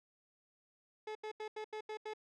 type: tone bursts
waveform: 30% pulse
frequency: 430.1 Hz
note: A4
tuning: 39 cents flat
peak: -38 dBFS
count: 7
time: 1.07-2.136 s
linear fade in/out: 5 ms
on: 82 ms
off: 82 ms
effects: low-pass 4000 Hz 12 dB/octave